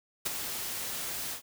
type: noise with ADSR envelope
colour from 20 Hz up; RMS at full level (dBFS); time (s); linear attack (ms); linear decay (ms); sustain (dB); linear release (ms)
white; -29; 0.25-1.42; 13; 20; -7; 100
effects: none